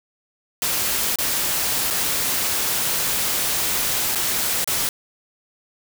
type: noise with dropouts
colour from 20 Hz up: white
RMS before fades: -22 dBFS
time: 0.62-4.89 s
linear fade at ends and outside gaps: 1 ms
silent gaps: 1.158-1.186 / 1.903-1.907 / 4.15-4.156 / 4.644-4.675 s
effects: none